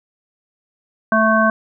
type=harmonic tone; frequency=220 Hz; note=A3; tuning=in tune; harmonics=1 / 3 / 5 / 7; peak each=-17 / -17 / -17 / -17 dBFS; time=1.12-1.5 s; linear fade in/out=2 ms; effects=none